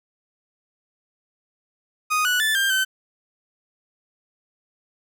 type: tone with pitch steps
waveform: 30% pulse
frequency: 1243 / 1475 / 1751 / 1590 / 1535 Hz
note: D#6 / F#6 / A6 / G6 / G6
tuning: -2 / -6 / -9 / +24 / -37 cents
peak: -16 dBFS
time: 2.1-2.85 s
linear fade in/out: 20 ms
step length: 150 ms
effects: none